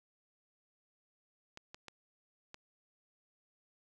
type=clicks; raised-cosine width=0.2 ms; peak=-30 dBFS; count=4; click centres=1.574 / 1.745 / 1.883 / 2.544 s; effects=none